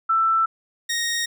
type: tone pair in turn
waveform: sine / 15% pulse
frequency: 1330 / 1865.6 Hz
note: E6 / A#6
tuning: +15 / +1 cents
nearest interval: tritone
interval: 586 cents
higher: second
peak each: -16 dBFS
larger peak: neither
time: 0.09-0.46 / 0.89-1.26 s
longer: neither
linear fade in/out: 10 ms
effects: none